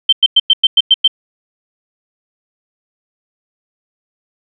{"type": "tone bursts", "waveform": "sine", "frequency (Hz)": 3118, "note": "G7", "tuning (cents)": -10, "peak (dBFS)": -4, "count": 8, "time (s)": [0.09, 1.078], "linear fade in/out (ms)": 5, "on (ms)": 36, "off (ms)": 100, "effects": []}